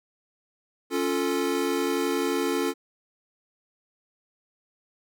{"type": "chord", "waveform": "square", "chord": "Db augmented", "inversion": "none", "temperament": "equal", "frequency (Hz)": [277.2, 349.2, 440], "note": ["Db4", "F4", "A4"], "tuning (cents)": [0, 0, 0], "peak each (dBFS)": -29, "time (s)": [0.9, 2.74], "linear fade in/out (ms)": 50, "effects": []}